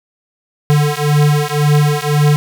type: beating tone pair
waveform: square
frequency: 146.83 / 148.73 Hz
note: D3 / D3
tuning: 0 / +22 cents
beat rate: 1.9 Hz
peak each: -14 dBFS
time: 0.7-2.36 s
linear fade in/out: 0 ms
effects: none